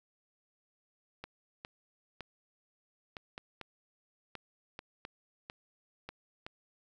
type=clicks; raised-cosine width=0.3 ms; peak=-26 dBFS; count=12; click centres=1.24 / 1.649 / 2.207 / 3.168 / 3.379 / 3.613 / 4.353 / 4.791 / 5.051 / 5.499 / 6.09 / 6.465 s; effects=10-bit